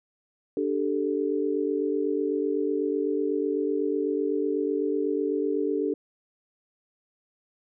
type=chord; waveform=sine; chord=D suspended fourth; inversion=none; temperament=equal; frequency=293.7 / 392 / 440 Hz; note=D4 / G4 / A4; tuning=0 / 0 / 0 cents; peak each=-28 dBFS; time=0.57-5.94 s; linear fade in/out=2 ms; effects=none